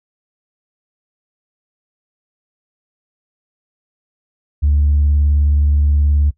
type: tone with vibrato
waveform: sine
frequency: 72.9 Hz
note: D2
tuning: 12 cents flat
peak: -9 dBFS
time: 4.62-6.31 s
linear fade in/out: 20 ms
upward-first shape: sine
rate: 19 Hz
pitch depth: 27 cents each way
effects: noise-tail reverb RT60 0.1 s tail -19 dB re dry + tanh soft clip ceiling -7 dBFS